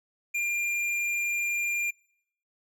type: tone with tanh clipping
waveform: sine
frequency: 2396 Hz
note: D7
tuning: 34 cents sharp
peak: -28 dBFS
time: 0.34-1.91 s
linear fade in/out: 10 ms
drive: 13 dB
effects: noise-tail reverb RT60 0.7 s tail -24 dB re dry